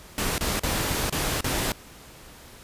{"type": "noise with dropouts", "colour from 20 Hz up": "pink", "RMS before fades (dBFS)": -26, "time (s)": [0.18, 1.72], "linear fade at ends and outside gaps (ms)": 1, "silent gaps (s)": [[0.381, 0.409], [0.595, 0.634], [1.097, 1.125], [1.408, 1.443]], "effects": ["pink hiss -47 dBFS RMS until 2.63 s", "resampled to 32000 Hz"]}